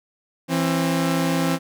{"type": "tone pair together", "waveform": "sawtooth", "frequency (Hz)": [166.8, 266.4], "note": ["E3", "C4"], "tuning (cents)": [21, 31], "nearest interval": "minor sixth", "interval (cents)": 810, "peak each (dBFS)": -18, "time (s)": [0.48, 1.59], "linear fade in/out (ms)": 50, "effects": []}